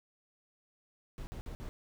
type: noise bursts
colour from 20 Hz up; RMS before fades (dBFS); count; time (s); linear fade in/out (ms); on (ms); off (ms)
brown; -42; 4; 1.18-1.69; 0; 90; 50
effects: none